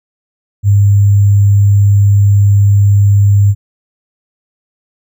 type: tone with sample-and-hold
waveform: sine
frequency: 100.9 Hz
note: G#2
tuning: 49 cents flat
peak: -4 dBFS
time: 0.63-3.55 s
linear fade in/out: 50 ms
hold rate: 7350 Hz
effects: none